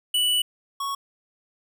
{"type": "tone pair in turn", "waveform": "square", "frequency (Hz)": [2960, 1108.7], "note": ["F#7", "C#6"], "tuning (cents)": [0, 0], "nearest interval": "octave + perfect fourth", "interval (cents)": 1700, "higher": "first", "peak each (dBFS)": [-20, -27], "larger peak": "first", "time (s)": [[0.14, 0.42], [0.8, 0.95]], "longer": "first", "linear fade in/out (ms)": 5, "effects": []}